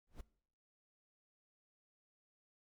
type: noise with exponential growth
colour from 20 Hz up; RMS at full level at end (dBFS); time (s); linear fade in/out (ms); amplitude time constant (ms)
brown; -42; 0.07-0.21; 5; 29
effects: noise-tail reverb RT60 0.6 s tail -20 dB re dry + MP3 96 kbps